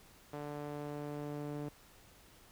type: tone with band-pass filter sweep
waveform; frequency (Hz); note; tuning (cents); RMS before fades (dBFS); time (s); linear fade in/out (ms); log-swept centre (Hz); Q
sawtooth; 146.83; D3; 0; -42; 0.33-1.69; 5; 620 to 350; 0.92
effects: pink hiss -61 dBFS RMS until 2.51 s